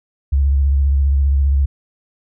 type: tone with vibrato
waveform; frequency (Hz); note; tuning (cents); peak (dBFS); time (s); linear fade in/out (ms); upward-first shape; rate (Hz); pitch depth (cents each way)
sine; 69.3; C#2; 0; -11; 0.32-1.66; 10; sine; 15; 58
effects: none